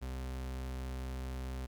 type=tone; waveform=40% pulse; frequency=64.5 Hz; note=C2; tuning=24 cents flat; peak=-37 dBFS; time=0.01-1.67 s; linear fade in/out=20 ms; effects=13-bit